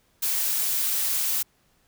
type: noise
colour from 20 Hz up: blue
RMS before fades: -25 dBFS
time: 0.22-1.43 s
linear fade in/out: 10 ms
effects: pink hiss -65 dBFS RMS until 1.87 s